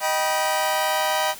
sawtooth chord, Eb augmented, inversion none, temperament just, 622.3 / 777.8 / 972.3 Hz, Eb5 / G5 / B5, 0 / -14 / -27 cents, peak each -21 dBFS, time 0-1.35 s, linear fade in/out 50 ms, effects white hiss -40 dBFS RMS until 1.39 s

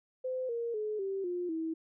sine tone with pitch steps, 513 / 467.7 / 426.4 / 388.8 / 354.5 / 323.2 Hz, C5 / A#4 / G#4 / G4 / F4 / E4, -34 / +6 / +46 / -14 / +26 / -34 cents, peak -32 dBFS, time 0.24-1.74 s, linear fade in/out 10 ms, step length 250 ms, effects none

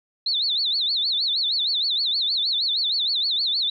sine tone with vibrato, 3951 Hz, B7, in tune, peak -20 dBFS, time 0.26-3.7 s, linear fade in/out 5 ms, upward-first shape sine, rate 6.4 Hz, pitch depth 220 cents each way, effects none

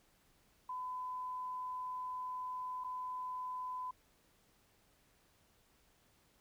sine tone with dropouts, 1008 Hz, B5, 35 cents sharp, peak -39 dBFS, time 0.69-3.91 s, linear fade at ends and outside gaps 5 ms, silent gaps 2.839-2.844 s, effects pink hiss -71 dBFS RMS until 6.4 s

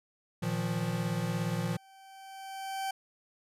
square chord, Bb suspended fourth, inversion none, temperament equal with one note detuned, 116.54 / 157.55 / 174.61 Hz, Bb2 / Eb3 / F3, 0 / +22 / 0 cents, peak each -36 / -36 / -34 dBFS, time 0.42-1.77 s, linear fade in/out 10 ms
40% pulse tone with exponential growth, 774 Hz, G5, 22 cents flat, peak -30 dBFS, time 1.2-2.91 s, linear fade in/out 5 ms, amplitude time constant 370 ms
effects resampled to 32000 Hz

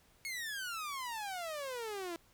sawtooth exponential sweep, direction down, 2209 to 329.6 Hz, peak -35 dBFS, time 0.25-2.16 s, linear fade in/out 0 ms, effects pink hiss -67 dBFS RMS until 2.33 s

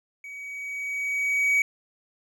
triangle tone with level ramp, 2264 Hz, C#7, 36 cents sharp, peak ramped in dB -36 to -16 dBFS, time 0.24-1.62 s, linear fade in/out 2 ms, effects none

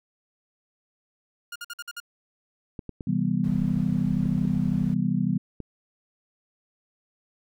sawtooth tone bursts, 1420 Hz, F6, 28 cents sharp, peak -30 dBFS, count 6, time 1.52-2.002 s, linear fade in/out 5 ms, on 37 ms, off 52 ms
clicks, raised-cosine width 3 ms, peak -22 dBFS, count 6, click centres 2.792 / 2.893 / 3.008 / 4.256 / 4.452 / 5.603 s
sine chord, C major seventh, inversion none, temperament just, 130.81 / 163.52 / 196.22 / 245.3 Hz, C3 / E3 / G3 / B3, 0 / -14 / +2 / -12 cents, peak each -31 / -26 / -26 / -28 dBFS, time 3.07-5.38 s, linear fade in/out 5 ms
brown noise, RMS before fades -40 dBFS, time 3.44-4.94 s, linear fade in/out 2 ms
effects none

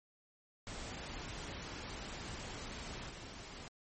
pink noise with level steps, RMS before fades -45 / -49 dBFS, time 0.67-3.68 s, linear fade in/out 0 ms, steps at 3.09 s, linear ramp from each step 10 ms, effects MP3 32 kbps

